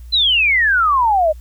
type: exponential sweep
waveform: sine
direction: down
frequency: 4118 to 598 Hz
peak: -11 dBFS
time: 0.12-1.33 s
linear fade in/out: 20 ms
effects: added 60 Hz sine -32 dBFS peak until 1.4 s + white hiss -55 dBFS RMS until 1.4 s